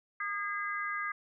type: harmonic tone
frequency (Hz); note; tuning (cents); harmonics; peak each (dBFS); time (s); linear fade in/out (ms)
408.1; G#4; -30; 3 / 4 / 5; -36 / -37 / -38; 0.2-1.12; 5
effects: none